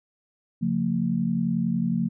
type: tone cluster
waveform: sine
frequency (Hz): 138 / 176.6 / 227.7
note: C#3 / F3 / A#3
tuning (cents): -7 / +20 / -40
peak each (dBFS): -31 / -25 / -25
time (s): 0.61-2.09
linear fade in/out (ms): 20
effects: none